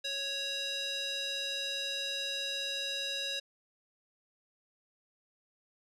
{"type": "tone with band-pass filter", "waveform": "square", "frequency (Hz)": 554.4, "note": "C#5", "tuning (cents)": 0, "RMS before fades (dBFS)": -36, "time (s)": [0.04, 3.4], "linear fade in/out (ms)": 10, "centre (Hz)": 4000, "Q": 2.7, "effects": ["resampled to 32000 Hz"]}